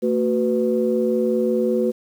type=tone cluster; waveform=sine; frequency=226 / 371.5 / 496.8 Hz; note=A3 / F#4 / B4; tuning=+47 / +7 / +10 cents; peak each=-21 dBFS; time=0.02-1.92 s; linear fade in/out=20 ms; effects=tanh soft clip ceiling -7 dBFS + 8-bit